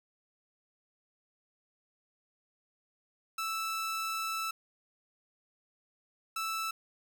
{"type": "tone pair in turn", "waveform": "sawtooth", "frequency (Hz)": [1318.5, 1318.5], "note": ["E6", "E6"], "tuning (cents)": [0, 0], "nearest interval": "unison", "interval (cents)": 0, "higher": "neither", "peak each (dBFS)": [-29, -29], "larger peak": "neither", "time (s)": [[3.38, 4.51], [6.36, 6.71]], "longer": "first", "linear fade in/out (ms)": 5, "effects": []}